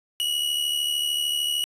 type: tone with amplitude modulation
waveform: 45% pulse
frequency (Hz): 2917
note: F#7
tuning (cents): -25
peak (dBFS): -20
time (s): 0.2-1.64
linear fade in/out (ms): 0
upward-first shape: sine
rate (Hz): 73.3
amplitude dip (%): 55
effects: resampled to 32000 Hz

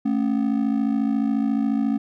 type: ring-modulated tone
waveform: triangle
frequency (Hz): 246.9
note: B3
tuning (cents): 0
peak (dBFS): -14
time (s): 0.05-1.98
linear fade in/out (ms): 10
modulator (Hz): 27.1
effects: none

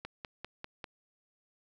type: click train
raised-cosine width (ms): 0.3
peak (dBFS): -24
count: 5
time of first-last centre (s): 0.05-0.842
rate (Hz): 5.05
effects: none

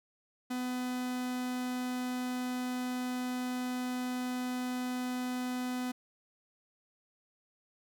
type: tone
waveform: 45% pulse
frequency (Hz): 250.6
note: B3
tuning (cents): +25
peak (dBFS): -33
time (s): 0.5-5.92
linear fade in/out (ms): 10
effects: none

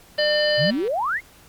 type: click train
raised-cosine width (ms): 0.3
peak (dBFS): -24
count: 135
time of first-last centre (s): 0.18-0.878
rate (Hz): 192
type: harmonic tone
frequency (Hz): 600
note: D5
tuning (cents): +37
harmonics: 1 / 3 / 5 / 7 / 8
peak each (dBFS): -19 / -24 / -26 / -27 / -28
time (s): 0.18-0.71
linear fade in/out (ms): 10
type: exponential sweep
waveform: sine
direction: up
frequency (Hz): 116.54 to 2224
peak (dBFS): -20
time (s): 0.57-1.21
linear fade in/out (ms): 50
effects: pink hiss -50 dBFS RMS until 1.48 s + MP3 96 kbps

